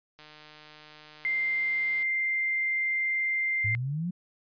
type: click train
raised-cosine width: 0.2 ms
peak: -32 dBFS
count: 280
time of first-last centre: 0.19-2.026 s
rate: 152 Hz
type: tone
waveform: sine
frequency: 2093 Hz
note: C7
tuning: in tune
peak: -25 dBFS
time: 1.25-3.75 s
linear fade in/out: 0 ms
type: exponential sweep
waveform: sine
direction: up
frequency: 100.7 to 185 Hz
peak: -28 dBFS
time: 3.64-4.11 s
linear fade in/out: 10 ms
effects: resampled to 11025 Hz